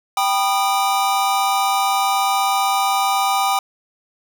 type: chord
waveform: square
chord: G augmented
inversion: none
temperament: just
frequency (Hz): 784 / 980 / 1225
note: G5 / B5 / D#6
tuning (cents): 0 / -14 / -27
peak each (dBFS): -19 / -24 / -22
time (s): 0.17-3.59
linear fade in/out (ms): 2
effects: none